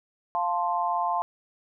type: chord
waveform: sine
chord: F major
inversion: none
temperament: equal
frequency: 698.5 / 880 / 1046.5 Hz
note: F5 / A5 / C6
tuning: 0 / 0 / 0 cents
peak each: -28 dBFS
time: 0.35-1.22 s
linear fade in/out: 0 ms
effects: none